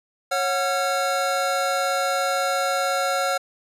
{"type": "tone cluster", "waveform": "square", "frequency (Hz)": [550, 733, 1369], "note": ["C#5", "F#5", "F6"], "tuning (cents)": [-14, -16, -35], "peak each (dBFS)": -26, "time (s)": [0.31, 3.38], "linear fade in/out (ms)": 10, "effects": ["low-pass 12000 Hz 12 dB/octave"]}